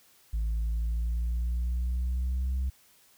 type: exponential sweep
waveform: sine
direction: up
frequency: 54.3 to 65.41 Hz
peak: -24 dBFS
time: 0.33-2.7 s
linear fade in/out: 10 ms
effects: tanh soft clip ceiling -25 dBFS + white hiss -61 dBFS RMS until 3.17 s